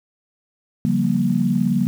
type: chord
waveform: sine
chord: G half-diminished seventh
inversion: second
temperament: just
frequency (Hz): 141.12 / 176.4 / 196 / 235.2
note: Db3 / F3 / G3 / Bb3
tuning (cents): +31 / +18 / 0 / +16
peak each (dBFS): -24 / -22 / -21 / -20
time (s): 0.85-1.87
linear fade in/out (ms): 0
effects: 7-bit